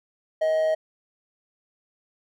triangle tone with amplitude modulation, 631 Hz, D#5, 24 cents sharp, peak -16 dBFS, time 0.41-0.75 s, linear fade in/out 10 ms, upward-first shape sine, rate 163 Hz, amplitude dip 35%, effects none

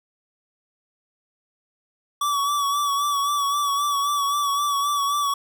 square tone with vibrato, 1143 Hz, D6, 47 cents flat, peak -21 dBFS, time 2.21-5.34 s, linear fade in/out 5 ms, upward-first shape sine, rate 3.8 Hz, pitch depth 40 cents each way, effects none

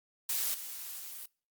blue noise with level steps, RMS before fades -32 / -42 / -44 dBFS, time 0.29-1.26 s, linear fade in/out 5 ms, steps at 0.54 / 0.99 s, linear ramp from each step 5 ms, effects noise-tail reverb RT60 0.4 s tail -26 dB re dry + Opus 48 kbps

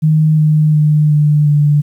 sine tone with pitch steps, 155.56 / 153.42 / 151.31 / 149.22 / 147.17 Hz, D#3 / D#3 / D#3 / D3 / D3, 0 / -24 / -48 / +28 / +4 cents, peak -7 dBFS, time 0.02-1.82 s, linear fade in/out 20 ms, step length 360 ms, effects 8-bit

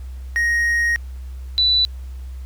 triangle / sine tone pair in turn, 1874 / 3971 Hz, A#6 / B7, +9 / +9 cents, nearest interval octave + minor second, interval 1300 cents, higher second, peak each -14 / -13 dBFS, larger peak second, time 0.36-0.96 / 1.58-1.85 s, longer first, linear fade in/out 0 ms, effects added 64 Hz sine -29 dBFS peak until 2.45 s + pink hiss -53 dBFS RMS until 2.45 s

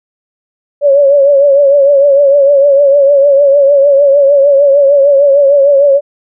sine tone with vibrato, 562 Hz, C#5, 24 cents sharp, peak -3 dBFS, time 0.81-6.01 s, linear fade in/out 50 ms, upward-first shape triangle, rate 6.6 Hz, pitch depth 71 cents each way, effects none

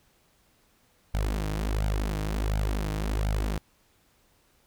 sawtooth tone with flanger, 51.91 Hz, G#1, in tune, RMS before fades -28 dBFS, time 1.14-3.58 s, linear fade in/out 0 ms, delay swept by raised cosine 1.3 to 6.5 ms, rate 1.4 Hz, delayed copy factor +0.85, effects pink hiss -65 dBFS RMS until 4.66 s

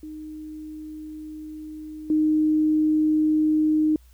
sine tone with level steps, 308.6 Hz, D#4, 14 cents flat, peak -34 / -17 dBFS, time 0.03-3.96 s, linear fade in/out 2 ms, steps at 2.1 s, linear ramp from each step 2 ms, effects added 60 Hz sine -49 dBFS peak until 4.13 s + white hiss -62 dBFS RMS until 4.13 s

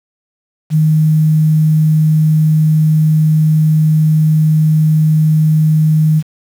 sine tone with quantisation, 155.6 Hz, D#3, in tune, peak -7 dBFS, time 0.7-6.23 s, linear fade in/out 50 ms, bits 6, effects none

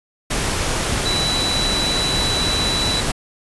sine tone in noise, 3951 Hz, B7, in tune, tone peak -20 dBFS, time 1.05-3.01 s, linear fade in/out 10 ms, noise pink, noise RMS -21 dBFS, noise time 0.3-3.12 s, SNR -2 dB, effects resampled to 24000 Hz

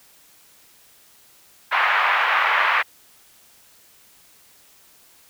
pink band-pass noise, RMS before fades -19 dBFS, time 1.71-2.83 s, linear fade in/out 20 ms, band 900 to 2400 Hz, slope 24 dB/octave, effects white hiss -53 dBFS RMS until 5.29 s

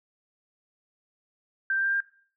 sine tone with pitch steps, 1568 / 1578 / 1588.1 / 1598.2 Hz, G6 / G6 / G6 / G6, 0 / +11 / +22 / +33 cents, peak -23 dBFS, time 1.7-2.004 s, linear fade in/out 2 ms, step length 76 ms, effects noise-tail reverb RT60 0.5 s tail -19 dB re dry

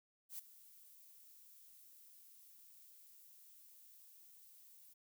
violet noise with ADSR envelope, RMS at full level -45 dBFS, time 0.29-4.94 s, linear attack 96 ms, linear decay 13 ms, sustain -17 dB, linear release 15 ms, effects none

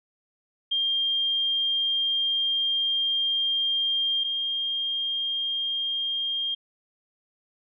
sine tone pair in turn, 3202 / 3214 Hz, G7 / G7, +36 / +43 cents, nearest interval unison, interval 7 cents, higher second, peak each -22 / -25 dBFS, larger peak first, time 0.71-4.24 / 4.24-6.55 s, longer first, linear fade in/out 10 ms, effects none

